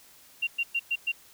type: tone bursts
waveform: sine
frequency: 2766 Hz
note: F7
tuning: 17 cents flat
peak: -24 dBFS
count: 5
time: 0.42-1.12 s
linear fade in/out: 10 ms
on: 52 ms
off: 110 ms
effects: white hiss -55 dBFS RMS until 1.33 s